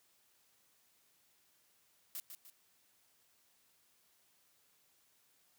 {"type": "noise with echo", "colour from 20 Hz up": "blue", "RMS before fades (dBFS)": -43, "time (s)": [2.15, 2.2], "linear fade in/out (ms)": 0, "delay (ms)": 150, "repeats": 2, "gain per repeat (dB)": -7, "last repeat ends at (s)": 2.5, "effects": ["white hiss -72 dBFS RMS until 5.58 s", "high-pass 60 Hz 12 dB/octave"]}